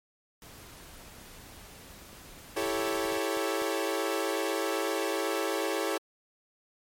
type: noise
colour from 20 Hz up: pink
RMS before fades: -49 dBFS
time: 0.42-3.18 s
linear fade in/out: 0 ms
type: click train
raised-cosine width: 2 ms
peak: -36 dBFS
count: 7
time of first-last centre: 2.13-3.619 s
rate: 4.03 Hz
type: chord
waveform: sawtooth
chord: A dominant seventh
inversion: second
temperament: equal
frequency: 329.6 / 392 / 440 / 554.4 Hz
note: E4 / G4 / A4 / C#5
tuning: 0 / 0 / 0 / 0 cents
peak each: -30 dBFS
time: 2.56-5.98 s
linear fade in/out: 10 ms
effects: MP3 64 kbps